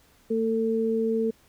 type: tone pair together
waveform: sine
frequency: 225.6 / 447.6 Hz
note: A3 / A4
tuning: +44 / +30 cents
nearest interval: octave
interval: 1186 cents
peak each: -26 / -24 dBFS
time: 0.3-1.31 s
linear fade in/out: 10 ms
effects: pink hiss -60 dBFS RMS until 1.48 s